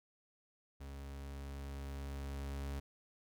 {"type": "tone with level ramp", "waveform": "40% pulse", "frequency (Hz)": 69.3, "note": "C#2", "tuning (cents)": 0, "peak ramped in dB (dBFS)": [-45, -38], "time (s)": [0.8, 2.8], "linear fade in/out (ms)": 10, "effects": []}